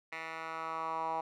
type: tone with band-pass filter sweep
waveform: 10% pulse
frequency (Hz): 161.9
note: E3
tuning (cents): -31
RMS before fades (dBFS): -38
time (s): 0.12-1.21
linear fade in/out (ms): 5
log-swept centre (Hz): 1900 to 880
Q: 4
effects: none